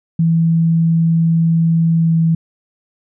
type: tone with pitch glide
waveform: sine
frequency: 164.81 to 163.67 Hz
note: E3 to E3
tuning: 0 to -12 cents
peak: -10 dBFS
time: 0.19-2.35 s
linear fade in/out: 5 ms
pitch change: -12 cents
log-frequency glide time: 1.96-2.17 s
effects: none